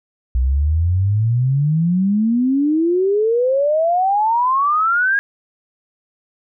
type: exponential sweep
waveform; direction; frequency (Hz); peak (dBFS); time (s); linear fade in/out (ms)
sine; up; 60.6 to 1656; -13; 0.35-5.19; 0
effects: none